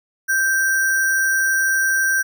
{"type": "tone with sample-and-hold", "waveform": "sine", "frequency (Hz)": 1568, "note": "G6", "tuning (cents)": 0, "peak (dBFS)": -15, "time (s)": [0.28, 2.23], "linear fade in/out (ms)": 20, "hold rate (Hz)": 7350, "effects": []}